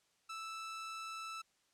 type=tone; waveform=sawtooth; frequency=1318.5 Hz; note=E6; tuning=in tune; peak=-39 dBFS; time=0.29-1.42 s; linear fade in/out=10 ms; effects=white hiss -75 dBFS RMS until 1.73 s + low-pass 8000 Hz 12 dB/octave